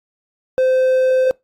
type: tone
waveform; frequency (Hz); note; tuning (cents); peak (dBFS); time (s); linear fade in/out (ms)
triangle; 517; C5; -21; -10; 0.58-1.31; 0
effects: noise-tail reverb RT60 0.2 s tail -24 dB re dry + AAC 48 kbps